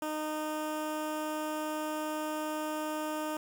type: tone with notch filter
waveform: 15% pulse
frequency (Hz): 307.5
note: D#4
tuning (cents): -20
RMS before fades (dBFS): -35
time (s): 0.02-3.37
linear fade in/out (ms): 2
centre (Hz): 4200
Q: 1.3
effects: 9-bit

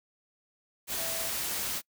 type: tone in noise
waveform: sine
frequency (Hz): 659.3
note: E5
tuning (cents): 0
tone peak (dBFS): -40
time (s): 0.96-1.32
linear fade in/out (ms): 50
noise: white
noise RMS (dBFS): -33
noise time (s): 0.87-1.82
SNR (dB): -10
effects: noise-tail reverb RT60 0.1 s tail -25 dB re dry

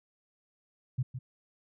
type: tone with echo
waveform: sine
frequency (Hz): 127.4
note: C3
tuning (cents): -46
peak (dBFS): -26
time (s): 0.98-1.03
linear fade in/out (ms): 10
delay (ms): 160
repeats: 1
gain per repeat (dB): -9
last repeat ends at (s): 1.19
effects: none

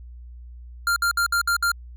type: tone bursts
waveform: square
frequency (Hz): 1393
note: F6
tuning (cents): -5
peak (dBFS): -19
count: 6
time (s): 0.87-1.717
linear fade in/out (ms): 2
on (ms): 92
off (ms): 59
effects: added 60 Hz sine -38 dBFS peak until 1.96 s

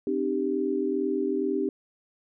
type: chord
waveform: sine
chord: C minor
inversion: none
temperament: equal with one note detuned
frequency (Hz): 261.6 / 303.8 / 392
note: C4 / Eb4 / G4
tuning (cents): 0 / -41 / 0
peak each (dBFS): -30 / -29 / -27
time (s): 0.07-1.69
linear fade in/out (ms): 2
effects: none

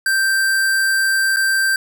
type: tone with dropouts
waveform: square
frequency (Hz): 1568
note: G6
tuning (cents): 0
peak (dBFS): -15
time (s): 0.06-1.76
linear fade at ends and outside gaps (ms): 2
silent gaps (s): 1.362-1.368
effects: none

